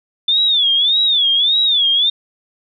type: tone with vibrato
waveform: sine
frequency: 3520 Hz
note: A7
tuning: in tune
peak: -11 dBFS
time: 0.28-2.1 s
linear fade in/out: 5 ms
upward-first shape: sine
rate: 1.7 Hz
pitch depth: 160 cents each way
effects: none